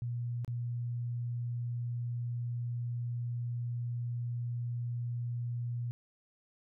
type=tone with dropouts; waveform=sine; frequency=120 Hz; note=B2; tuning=49 cents flat; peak=-33 dBFS; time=0.02-5.91 s; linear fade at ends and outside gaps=0 ms; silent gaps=0.447-0.478 s; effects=none